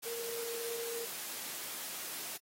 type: tone in noise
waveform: sine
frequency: 466.2 Hz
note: A#4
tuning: in tune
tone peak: -39 dBFS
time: 0.05-1.06 s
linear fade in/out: 20 ms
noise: white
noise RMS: -42 dBFS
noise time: 0.02-2.38 s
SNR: 0 dB
effects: high-pass 200 Hz 12 dB/octave + AAC 48 kbps